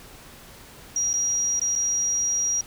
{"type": "tone with dropouts", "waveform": "sine", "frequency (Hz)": 5730, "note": "F8", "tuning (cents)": 44, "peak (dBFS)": -21, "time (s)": [0.96, 2.61], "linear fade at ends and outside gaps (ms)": 2, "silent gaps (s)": [[1.132, 1.138], [1.596, 1.615], [1.754, 1.759]], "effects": ["pink hiss -46 dBFS RMS until 2.66 s"]}